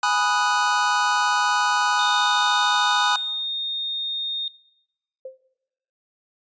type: chord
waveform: square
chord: G# minor seventh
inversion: none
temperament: equal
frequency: 830.6 / 987.8 / 1244.5 / 1480 Hz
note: G#5 / B5 / D#6 / F#6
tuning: 0 / 0 / 0 / 0 cents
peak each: -25 dBFS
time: 0.03-3.16 s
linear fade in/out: 2 ms
type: tone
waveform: sine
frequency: 3680 Hz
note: A#7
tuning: 23 cents flat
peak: -25 dBFS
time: 1.99-4.48 s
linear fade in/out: 2 ms
type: tone with exponential decay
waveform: sine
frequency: 523 Hz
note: C5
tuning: 1 cent flat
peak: -29 dBFS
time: 5.25-5.42 s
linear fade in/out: 5 ms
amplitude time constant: 35 ms
effects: noise-tail reverb RT60 0.9 s tail -21 dB re dry + resampled to 16000 Hz